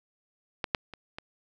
clicks, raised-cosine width 0.3 ms, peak -13 / -8 / -26 / -22 dBFS, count 4, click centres 0.642 / 0.748 / 0.937 / 1.185 s, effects none

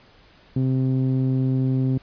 sawtooth tone with low-pass filter, 130.81 Hz, C3, in tune, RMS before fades -21 dBFS, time 0.56-1.98 s, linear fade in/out 5 ms, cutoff 270 Hz, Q 1.5, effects pink hiss -53 dBFS RMS until 2.02 s + resampled to 11025 Hz

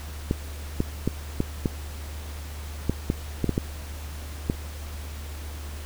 clicks, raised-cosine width 3 ms, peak -9 dBFS, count 11, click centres 0.311 / 0.804 / 1.076 / 1.404 / 1.658 / 2.896 / 3.101 / 3.443 / 3.493 / 3.579 / 4.499 s, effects added 74 Hz sine -34 dBFS peak until 5.85 s + pink hiss -43 dBFS RMS until 5.85 s

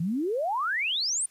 sine exponential sweep, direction up, 155.2 to 9420 Hz, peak -25 dBFS, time 0-1.26 s, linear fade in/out 5 ms, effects white hiss -61 dBFS RMS until 1.3 s + resampled to 32000 Hz

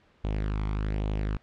sawtooth tone with flanger, 51.91 Hz, G#1, in tune, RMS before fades -29 dBFS, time 0.24-1.37 s, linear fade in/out 5 ms, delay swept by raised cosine 0.29 to 0.91 ms, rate 1.2 Hz, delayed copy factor +0.55, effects pink hiss -62 dBFS RMS until 1.42 s + low-pass 3000 Hz 12 dB/octave

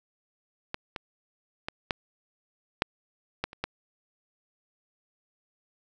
clicks, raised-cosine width 0.3 ms, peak -15 / -18 / -16 / -10 / -6 / -12 / -27 / -13 dBFS, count 8, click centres 0.744 / 0.962 / 1.685 / 1.908 / 2.821 / 3.44 / 3.531 / 3.64 s, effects none

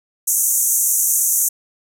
pink band-pass noise, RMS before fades -17 dBFS, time 0.27-1.49 s, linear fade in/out 10 ms, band 6100 to 15000 Hz, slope 96 dB/octave, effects none

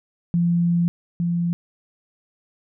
sine tone pair in turn, 171.9 / 171.9 Hz, F3 / F3, -27 / -27 cents, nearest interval unison, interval 0 cents, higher neither, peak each -16 / -19 dBFS, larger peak first, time 0.34-0.88 / 1.2-1.53 s, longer first, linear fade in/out 0 ms, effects none

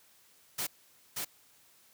white noise with echo, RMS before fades -34 dBFS, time 0.58-0.67 s, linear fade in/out 10 ms, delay 580 ms, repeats 1, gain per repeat -2 dB, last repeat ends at 1.25 s, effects white hiss -63 dBFS RMS until 1.93 s + high-pass 60 Hz 12 dB/octave

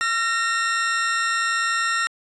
40% pulse tone pair together, 1359.2 / 1846 Hz, F6 / A#6, -47 / -17 cents, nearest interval perfect fourth, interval 530 cents, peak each -22 dBFS, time 0.01-2.07 s, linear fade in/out 0 ms, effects resampled to 22050 Hz

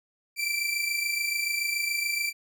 sawtooth tone pair together, 2328 / 2355 Hz, D7 / D7, -16 / +4 cents, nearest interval unison, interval 20 cents, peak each -26 dBFS, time 0.36-2.33 s, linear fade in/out 50 ms, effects none

